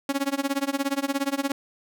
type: tone with tremolo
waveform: sawtooth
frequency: 277.2 Hz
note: C#4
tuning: in tune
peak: -17 dBFS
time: 0.09-1.52 s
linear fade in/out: 2 ms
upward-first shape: sine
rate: 17 Hz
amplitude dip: 95%
effects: none